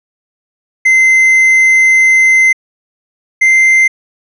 triangle tone pair in turn, 2068 / 2082 Hz, C7 / C7, -21 / -9 cents, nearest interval unison, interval 12 cents, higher second, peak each -3 dBFS, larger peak neither, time 0.85-2.53 / 3.41-3.88 s, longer first, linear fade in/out 10 ms, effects resampled to 24000 Hz

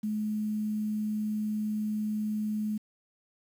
sine tone with quantisation, 213 Hz, G#3, 44 cents sharp, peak -28 dBFS, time 0.03-2.78 s, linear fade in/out 10 ms, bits 9, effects none

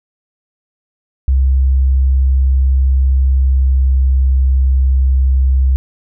sine tone with pitch glide, 66.1 to 65.72 Hz, C2 to C2, +18 to +8 cents, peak -8 dBFS, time 1.28-5.76 s, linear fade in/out 0 ms, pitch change -10 cents, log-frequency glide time 3.32-3.86 s, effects none

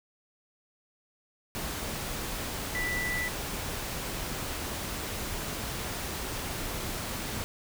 sine tone in noise, 1975.5 Hz, B6, in tune, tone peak -30 dBFS, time 2.75-3.28 s, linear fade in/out 0 ms, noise pink, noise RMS -35 dBFS, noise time 1.55-7.44 s, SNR +2 dB, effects none

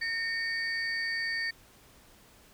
sine tone cluster, 1829 / 2238 / 4579 Hz, A#6 / C#7 / D8, -33 / +16 / -45 cents, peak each -30 / -38 / -36 dBFS, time 0.01-1.51 s, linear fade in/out 10 ms, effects tanh soft clip ceiling -23 dBFS + pink hiss -58 dBFS RMS until 2.53 s

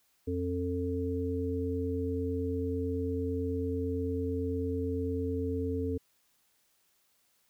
harmonic tone, 89.1 Hz, F2, 35 cents sharp, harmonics 1 / 3 / 5, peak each -34 / -34 / -34 dBFS, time 0.27-5.98 s, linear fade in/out 10 ms, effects white hiss -71 dBFS RMS until 7.49 s

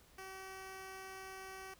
10% pulse tone, 381.3 Hz, G4, 48 cents flat, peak -39 dBFS, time 0.18-1.74 s, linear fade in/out 5 ms, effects added 60 Hz sine -70 dBFS peak until 1.79 s + pink hiss -65 dBFS RMS until 1.79 s

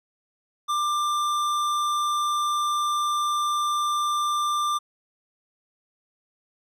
sine tone with tanh clipping, 1188 Hz, D6, 20 cents sharp, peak -24 dBFS, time 0.68-4.79 s, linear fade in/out 20 ms, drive 16 dB, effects none

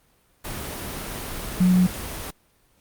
sine tone in noise, 182 Hz, F#3, 28 cents flat, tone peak -14 dBFS, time 1.6-1.87 s, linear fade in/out 10 ms, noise pink, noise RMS -32 dBFS, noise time 0.44-2.31 s, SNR +15 dB, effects pink hiss -62 dBFS RMS until 2.8 s + Opus 32 kbps

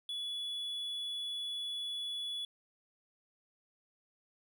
triangle tone, 3412 Hz, G#7, 46 cents sharp, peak -35 dBFS, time 0.09-2.45 s, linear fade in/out 2 ms, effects none

